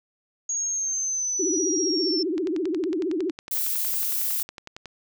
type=linear sweep; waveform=sine; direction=down; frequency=6645 to 5340 Hz; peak=-24 dBFS; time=0.49-2.23 s; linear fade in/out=5 ms
type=tone with vibrato; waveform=sine; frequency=342.6 Hz; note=F4; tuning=33 cents flat; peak=-23 dBFS; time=1.39-3.31 s; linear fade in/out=10 ms; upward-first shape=triangle; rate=15 Hz; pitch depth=280 cents each way
type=click train; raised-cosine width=0.2 ms; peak=-21 dBFS; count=28; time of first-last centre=2.38-4.857 s; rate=10.9 Hz
type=noise; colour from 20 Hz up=violet; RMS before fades=-26 dBFS; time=3.51-4.43 s; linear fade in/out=5 ms
effects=none